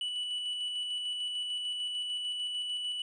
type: tone with tremolo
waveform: triangle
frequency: 2960 Hz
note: F#7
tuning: in tune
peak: -30 dBFS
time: 0.01-3.02 s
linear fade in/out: 2 ms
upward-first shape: square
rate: 6.7 Hz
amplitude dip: 25%
effects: resampled to 24000 Hz